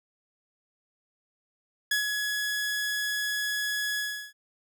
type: tone with ADSR envelope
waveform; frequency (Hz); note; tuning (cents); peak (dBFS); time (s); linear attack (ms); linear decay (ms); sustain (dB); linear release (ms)
sawtooth; 1685; G#6; +25; -19; 1.91-4.33; 5; 120; -5; 350
effects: none